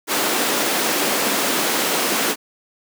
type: high-pass noise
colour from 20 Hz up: pink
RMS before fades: -20 dBFS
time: 0.07-2.36 s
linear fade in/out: 50 ms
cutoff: 240 Hz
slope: 24 dB/octave
effects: none